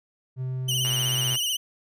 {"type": "tone", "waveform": "triangle", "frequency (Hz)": 129.1, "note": "C3", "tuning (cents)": -23, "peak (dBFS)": -25, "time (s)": [0.36, 1.38], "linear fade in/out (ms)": 50}
{"type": "tone with vibrato", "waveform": "sawtooth", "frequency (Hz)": 2968, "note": "F#7", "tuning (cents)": 5, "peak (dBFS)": -21, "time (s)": [0.68, 1.57], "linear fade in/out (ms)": 10, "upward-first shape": "sine", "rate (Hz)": 16, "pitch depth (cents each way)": 72}
{"type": "click train", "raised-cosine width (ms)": 0.3, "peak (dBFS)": -20, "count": 59, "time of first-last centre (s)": [0.85, 1.354], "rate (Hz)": 115}
{"effects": []}